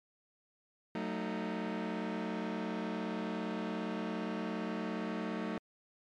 sawtooth chord, D# diminished, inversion first, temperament just, 186.68 / 224 / 311.1 Hz, F#3 / A3 / D#4, +16 / +31 / 0 cents, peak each -36 / -34 / -37 dBFS, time 0.95-5.58 s, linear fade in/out 2 ms, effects low-pass 3000 Hz 12 dB/octave + MP3 96 kbps

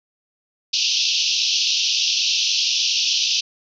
white band-pass noise, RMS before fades -20 dBFS, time 0.73-3.41 s, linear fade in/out 10 ms, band 2600 to 6000 Hz, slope 96 dB/octave, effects none

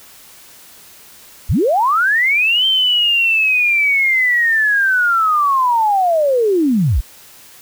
sine linear two-way sweep, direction up then down, 38.89 to 3136 to 38.89 Hz, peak -11 dBFS, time 1.49-7.01 s, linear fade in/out 10 ms, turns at 2.66 s, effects white hiss -42 dBFS RMS until 7.61 s

